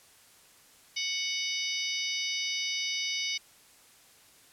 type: harmonic tone with a mistuned harmonic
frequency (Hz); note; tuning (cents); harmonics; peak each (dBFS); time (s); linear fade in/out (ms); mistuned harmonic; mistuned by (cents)
740; F#5; 0; 3 / 4 / 5 / 6 / 7 / 8; -35 / -36 / -37 / -38 / -38 / -39; 0.96-3.38; 10; 6; +84
effects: white hiss -58 dBFS RMS until 4.52 s + low-pass 12000 Hz 12 dB/octave